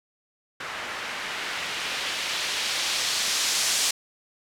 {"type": "noise with low-pass filter sweep", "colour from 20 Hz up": "blue", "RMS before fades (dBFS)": -28, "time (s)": [0.6, 3.91], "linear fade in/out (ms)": 5, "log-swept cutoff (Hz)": [1600, 6300], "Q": 0.95, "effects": []}